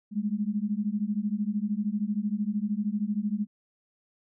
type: beating tone pair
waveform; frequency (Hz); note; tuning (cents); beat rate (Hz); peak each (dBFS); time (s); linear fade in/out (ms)
sine; 201.9 / 214.9; G#3 / A3; -49 / -41; 13; -29; 0.11-3.47; 50
effects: none